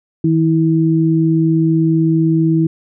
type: tone pair together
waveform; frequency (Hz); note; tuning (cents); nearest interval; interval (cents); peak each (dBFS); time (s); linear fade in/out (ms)
sine; 160 / 324.3; D#3 / E4; +49 / -28; octave; 1223; -13; 0.24-2.67; 5
effects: none